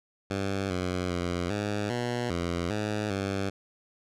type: tone with pitch steps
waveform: 10% pulse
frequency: 97.8 / 90.8 / 88 / 103.4 / 121.4 / 86.4 / 105.6 / 97.7 Hz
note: G2 / F#2 / F2 / G#2 / B2 / F2 / G#2 / G2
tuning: -4 / -32 / +14 / -7 / -29 / -18 / +29 / -5 cents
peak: -20 dBFS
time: 0.3-3.5 s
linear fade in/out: 10 ms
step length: 400 ms
effects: low-pass 7000 Hz 12 dB/octave